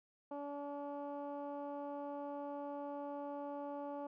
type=tone with low-pass filter; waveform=15% pulse; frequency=286.6 Hz; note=D4; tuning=42 cents flat; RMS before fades=-44 dBFS; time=0.31-4.07 s; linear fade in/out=5 ms; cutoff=790 Hz; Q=1.5; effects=none